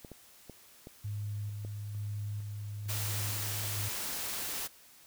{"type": "clicks", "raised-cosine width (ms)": 2, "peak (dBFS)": -32, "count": 5, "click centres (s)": [0.048, 0.117, 0.497, 0.871, 1.649]}
{"type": "tone with tremolo", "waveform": "sine", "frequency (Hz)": 103.6, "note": "G#2", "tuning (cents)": -4, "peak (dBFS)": -34, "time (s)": [1.04, 3.89], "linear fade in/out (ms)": 10, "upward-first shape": "square", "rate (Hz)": 1.1, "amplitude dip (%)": 30}
{"type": "noise", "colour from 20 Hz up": "white", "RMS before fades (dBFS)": -37, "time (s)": [2.88, 4.68], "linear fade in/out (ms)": 20}
{"effects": ["white hiss -58 dBFS RMS until 5.06 s"]}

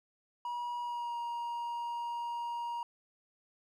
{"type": "tone with pitch glide", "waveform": "triangle", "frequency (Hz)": [962, 945.5], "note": ["B5", "A#5"], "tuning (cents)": [-46, 24], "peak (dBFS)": -33, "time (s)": [0.45, 2.83], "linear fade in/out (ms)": 2, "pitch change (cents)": -30, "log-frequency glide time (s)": [0.82, 1.17], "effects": []}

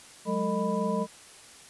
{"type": "tone cluster", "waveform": "sine", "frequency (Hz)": [184, 208.6, 450.8, 616, 992], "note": ["F#3", "G#3", "A4", "D#5", "B5"], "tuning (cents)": [-9, 8, 42, -17, 7], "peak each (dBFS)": [-32, -30, -32, -33, -33], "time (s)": [0.25, 1.07], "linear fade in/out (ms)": 50, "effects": ["white hiss -50 dBFS RMS until 1.69 s", "resampled to 24000 Hz"]}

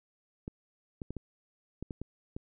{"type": "clicks", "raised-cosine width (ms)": 3, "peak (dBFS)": -25, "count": 8, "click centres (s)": [0.479, 1.018, 1.106, 1.167, 1.826, 1.908, 2.016, 2.365], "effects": []}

